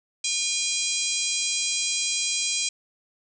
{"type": "harmonic tone", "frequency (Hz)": 809, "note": "G#5", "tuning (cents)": -46, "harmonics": [3, 4, 5, 6, 7, 8, 9, 10], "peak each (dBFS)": [-32, -32, -32, -32, -32, -32, -32, -32], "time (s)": [0.24, 2.69], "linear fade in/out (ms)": 5, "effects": []}